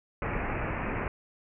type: low-pass noise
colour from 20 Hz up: pink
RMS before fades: -32 dBFS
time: 0.22-1.08 s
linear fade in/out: 2 ms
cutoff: 2600 Hz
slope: 96 dB/octave
effects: none